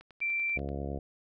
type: click train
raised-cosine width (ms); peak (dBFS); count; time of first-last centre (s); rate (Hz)
0.3; -36; 8; 0.01-0.69; 10.3
type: tone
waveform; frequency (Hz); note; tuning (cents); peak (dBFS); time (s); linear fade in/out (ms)
sine; 2349; D7; 0; -28; 0.21-0.58; 10
type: harmonic tone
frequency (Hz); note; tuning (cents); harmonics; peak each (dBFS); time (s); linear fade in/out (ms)
70; C#2; +18; 1 / 2 / 3 / 4 / 5 / 6 / 7 / 8 / 9 / 10; -37 / -40 / -42 / -43 / -44 / -45 / -45 / -46 / -47 / -47; 0.56-0.99; 5
effects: none